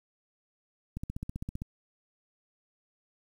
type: click train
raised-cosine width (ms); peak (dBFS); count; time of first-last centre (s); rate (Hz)
5; -23; 11; 0.97-1.619; 15.4
effects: 9-bit